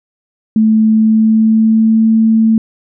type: tone with pitch glide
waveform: sine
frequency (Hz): 218.9 to 222.6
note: A3 to A3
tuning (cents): -9 to +20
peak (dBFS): -6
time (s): 0.56-2.58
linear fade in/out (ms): 2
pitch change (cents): +29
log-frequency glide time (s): 0.89-2.09
effects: none